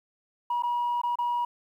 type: tone with dropouts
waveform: sine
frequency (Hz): 962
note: B5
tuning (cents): -46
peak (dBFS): -23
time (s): 0.5-1.45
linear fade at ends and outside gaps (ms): 5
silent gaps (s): 0.624-0.634 / 1.016-1.034 / 1.156-1.186
effects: tanh soft clip ceiling -22 dBFS + 10-bit